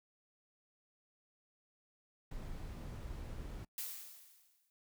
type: noise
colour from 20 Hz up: brown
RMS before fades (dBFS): -45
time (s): 2.31-3.65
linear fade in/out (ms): 5
type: noise with exponential decay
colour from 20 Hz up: blue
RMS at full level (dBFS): -40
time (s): 3.78-4.7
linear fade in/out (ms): 1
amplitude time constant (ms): 200
effects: noise-tail reverb RT60 0.1 s tail -25 dB re dry